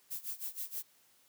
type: noise with tremolo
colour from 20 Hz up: violet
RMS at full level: -38 dBFS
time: 0.1-0.83 s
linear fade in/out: 20 ms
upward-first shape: sine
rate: 6.3 Hz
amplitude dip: 90%
effects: white hiss -67 dBFS RMS until 1.28 s + high-pass 100 Hz 12 dB/octave